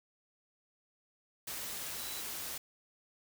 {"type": "tone in noise", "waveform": "sine", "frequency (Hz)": 3951, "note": "B7", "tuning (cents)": 0, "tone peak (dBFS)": -47, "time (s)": [1.99, 2.21], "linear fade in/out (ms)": 5, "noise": "white", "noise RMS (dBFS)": -41, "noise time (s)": [1.47, 2.58], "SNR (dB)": -9, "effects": []}